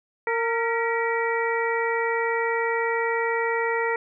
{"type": "harmonic tone with a mistuned harmonic", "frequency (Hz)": 460, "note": "A#4", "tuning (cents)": -23, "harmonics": [1, 2, 3, 4, 5], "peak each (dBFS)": [-25, -28, -32, -28, -33], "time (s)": [0.27, 3.96], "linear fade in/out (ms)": 2, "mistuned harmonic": 4, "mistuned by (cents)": 71, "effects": []}